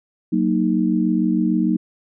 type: chord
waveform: sine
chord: D# minor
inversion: first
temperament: just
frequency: 186.68 / 233.3 / 311.1 Hz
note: F#3 / A#3 / D#4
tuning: +16 / +2 / 0 cents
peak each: -20 dBFS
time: 0.32-1.77 s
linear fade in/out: 10 ms
effects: none